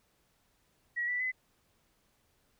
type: tone with pitch steps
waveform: sine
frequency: 1917 / 1968.6 / 2022 Hz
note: A#6 / B6 / B6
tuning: +48 / -6 / +40 cents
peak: -30 dBFS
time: 0.96-1.32 s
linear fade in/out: 20 ms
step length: 120 ms
effects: pink hiss -72 dBFS RMS until 2.59 s